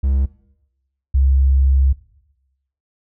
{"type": "tone pair in turn", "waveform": ["triangle", "sine"], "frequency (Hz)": [67.5, 67.27], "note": ["C#2", "C2"], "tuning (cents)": [-45, 49], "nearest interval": "unison", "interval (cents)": 6, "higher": "first", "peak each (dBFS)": [-12, -11], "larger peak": "second", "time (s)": [[0.03, 0.26], [1.14, 1.93]], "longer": "second", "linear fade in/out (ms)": 10, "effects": ["noise-tail reverb RT60 0.9 s tail -18 dB re dry"]}